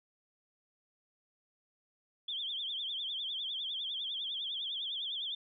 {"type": "tone with vibrato", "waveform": "sine", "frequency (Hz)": 3343, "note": "G#7", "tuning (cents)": 11, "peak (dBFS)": -35, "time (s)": [2.28, 5.35], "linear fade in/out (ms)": 5, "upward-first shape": "triangle", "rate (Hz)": 9.9, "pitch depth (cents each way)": 160, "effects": []}